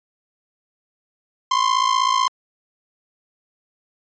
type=ring-modulated tone; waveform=45% pulse; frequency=1046.5 Hz; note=C6; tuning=in tune; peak=-13 dBFS; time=1.51-2.28 s; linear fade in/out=0 ms; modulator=28 Hz; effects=resampled to 16000 Hz